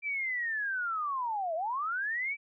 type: linear two-way sweep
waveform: sine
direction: down then up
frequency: 2356 to 622.3 to 2339 Hz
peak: -30 dBFS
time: 0.02-2.37 s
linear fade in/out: 50 ms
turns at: 1.55 s
effects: none